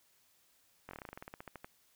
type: slowing click train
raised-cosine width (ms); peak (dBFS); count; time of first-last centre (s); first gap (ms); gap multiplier
0.5; -30; 17; 0.89-1.645; 21; 1.1
effects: white hiss -70 dBFS RMS until 1.95 s